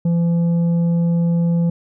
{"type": "tone with tanh clipping", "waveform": "triangle", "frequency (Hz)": 169.8, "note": "F3", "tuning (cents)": -48, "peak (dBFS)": -15, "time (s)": [0.05, 1.7], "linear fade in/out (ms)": 5, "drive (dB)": 10, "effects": []}